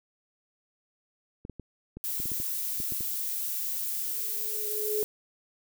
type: clicks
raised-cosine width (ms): 3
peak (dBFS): -27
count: 11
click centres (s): 1.451 / 1.497 / 1.597 / 1.97 / 2.201 / 2.257 / 2.318 / 2.401 / 2.802 / 2.922 / 3.007
type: noise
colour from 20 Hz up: violet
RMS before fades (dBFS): -32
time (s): 2.04-5.04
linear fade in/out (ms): 0
type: tone with exponential growth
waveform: sine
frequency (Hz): 424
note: G#4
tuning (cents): +36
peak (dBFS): -25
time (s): 3.97-5.03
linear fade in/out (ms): 0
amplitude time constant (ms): 230
effects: none